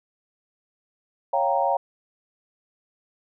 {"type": "chord", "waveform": "sine", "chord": "G half-diminished seventh", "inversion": "second", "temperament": "equal", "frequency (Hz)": [554.4, 698.5, 784, 932.3], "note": ["Db5", "F5", "G5", "Bb5"], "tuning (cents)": [0, 0, 0, 0], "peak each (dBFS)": -25, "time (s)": [1.33, 1.77], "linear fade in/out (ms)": 5, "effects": []}